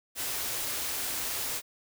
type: band-stop noise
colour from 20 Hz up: white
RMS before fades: -33 dBFS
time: 0.15-1.62 s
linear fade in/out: 50 ms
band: 150 to 230 Hz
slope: 96 dB/octave
effects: none